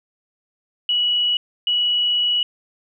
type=tone pair in turn; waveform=sine; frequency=2931 / 2931 Hz; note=F#7 / F#7; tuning=-17 / -17 cents; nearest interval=unison; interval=0 cents; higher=neither; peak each=-16 dBFS; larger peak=neither; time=0.89-1.37 / 1.67-2.43 s; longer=second; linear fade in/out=2 ms; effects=none